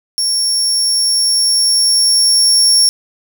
30% pulse tone with level ramp, 5490 Hz, F8, 31 cents flat, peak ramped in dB -9 to -3 dBFS, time 0.18-2.89 s, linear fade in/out 0 ms, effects none

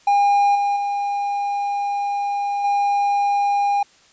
triangle tone with level steps, 809 Hz, G#5, 46 cents flat, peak -11 / -15 / -18 / -14 dBFS, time 0.07-3.83 s, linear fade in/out 5 ms, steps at 0.55 / 0.76 / 2.64 s, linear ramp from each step 5 ms, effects white hiss -53 dBFS RMS until 4.12 s + resampled to 16000 Hz

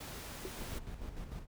pink noise, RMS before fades -46 dBFS, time 0-0.79 s, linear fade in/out 10 ms
sine tone with exponential decay, 372.3 Hz, F#4, 11 cents sharp, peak -34 dBFS, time 0.45-0.53 s, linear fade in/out 0 ms, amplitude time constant 17 ms
brown noise with tremolo, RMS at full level -41 dBFS, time 0.57-1.47 s, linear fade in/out 50 ms, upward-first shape square, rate 6.7 Hz, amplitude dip 50%
effects none

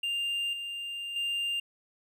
triangle tone with level steps, 2797 Hz, F7, 2 cents sharp, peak -27 / -33 / -27 dBFS, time 0.03-1.6 s, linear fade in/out 5 ms, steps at 0.53 / 1.16 s, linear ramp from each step 2 ms, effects none

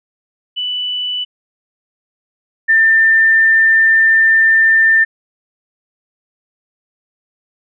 sine tone pair in turn, 2976 / 1792.7 Hz, F#7 / A6, +9 / +32 cents, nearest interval major sixth, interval 877 cents, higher first, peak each -17 / -7 dBFS, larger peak second, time 0.56-1.25 / 2.68-5.05 s, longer second, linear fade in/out 20 ms, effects none

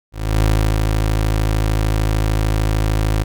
25% pulse tone with ADSR envelope, 53.3 Hz, G#1, 46 cents sharp, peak -8 dBFS, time 0.12-3.24 s, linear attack 300 ms, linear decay 350 ms, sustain -3 dB, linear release 14 ms, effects none

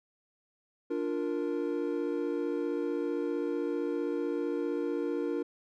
triangle chord, Bb major, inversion first, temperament equal, 293.7 / 349.2 / 466.2 Hz, D4 / F4 / Bb4, 0 / 0 / 0 cents, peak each -32 dBFS, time 0.9-5.43 s, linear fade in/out 10 ms, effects none

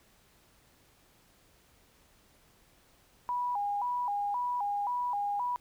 sine tone with vibrato, 893 Hz, A5, 25 cents sharp, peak -29 dBFS, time 3.29-5.56 s, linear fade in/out 0 ms, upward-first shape square, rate 1.9 Hz, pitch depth 160 cents each way, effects pink hiss -64 dBFS RMS until 5.6 s

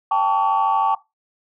sine tone cluster, 789 / 882 / 1134 Hz, G5 / A5 / C#6, +11 / +4 / +39 cents, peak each -19 dBFS, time 0.11-0.95 s, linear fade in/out 5 ms, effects noise-tail reverb RT60 0.2 s tail -17 dB re dry + tanh soft clip ceiling -9 dBFS

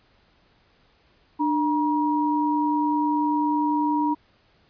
sine tone pair together, 298.3 / 953 Hz, D4 / A#5, +27 / +38 cents, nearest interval octave + minor sixth, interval 2011 cents, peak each -22 / -23 dBFS, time 1.39-4.15 s, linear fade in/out 20 ms, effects pink hiss -61 dBFS RMS until 4.69 s + resampled to 11025 Hz

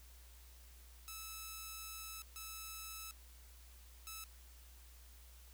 5% pulse tone bursts at uneven times, 1306 Hz, E6, 17 cents flat, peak -35 dBFS, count 3, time 1.08-2.22 / 2.36-3.11 / 4.07-4.24 s, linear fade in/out 0 ms, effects added 60 Hz sine -57 dBFS peak until 5.53 s + white hiss -64 dBFS RMS until 5.53 s

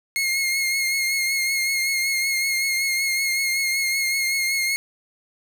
sawtooth tone with vibrato, 2150 Hz, C7, 47 cents sharp, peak -17 dBFS, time 0.16-4.76 s, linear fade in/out 0 ms, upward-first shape triangle, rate 5.3 Hz, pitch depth 36 cents each way, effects none

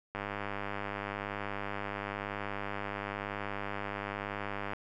click train, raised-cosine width 0.5 ms, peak -21 dBFS, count 464, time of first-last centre 0.15-4.734 s, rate 101 Hz, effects none

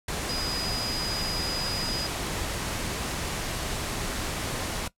sine tone in noise, 4941 Hz, D#8, 13 cents flat, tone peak -30 dBFS, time 0.29-2.07 s, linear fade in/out 5 ms, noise pink, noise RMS -31 dBFS, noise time 0.08-4.88 s, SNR -2 dB, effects noise-tail reverb RT60 0.1 s tail -19 dB re dry + low-pass 11000 Hz 12 dB/octave

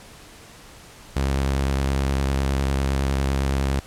sawtooth tone with vibrato, 67.9 Hz, C#2, 35 cents flat, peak -16 dBFS, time 1.16-3.8 s, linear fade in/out 5 ms, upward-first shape sine, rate 9.8 Hz, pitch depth 29 cents each way, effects pink hiss -45 dBFS RMS until 3.86 s + low-pass 11000 Hz 12 dB/octave

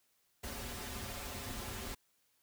pink noise with comb filter, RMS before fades -43 dBFS, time 0.43-1.95 s, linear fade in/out 10 ms, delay 6.3 ms, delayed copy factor -1, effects white hiss -75 dBFS RMS until 2.42 s

